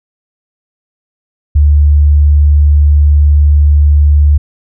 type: tone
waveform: sine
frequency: 73.42 Hz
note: D2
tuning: in tune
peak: -3 dBFS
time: 1.55-4.38 s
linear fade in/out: 10 ms
effects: none